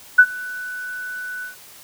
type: tone with ADSR envelope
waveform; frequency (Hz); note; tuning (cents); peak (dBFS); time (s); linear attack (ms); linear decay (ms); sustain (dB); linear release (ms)
sine; 1491; F#6; +13; -3; 0.18-1.56; 12; 60; -24; 130
effects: white hiss -44 dBFS RMS until 1.83 s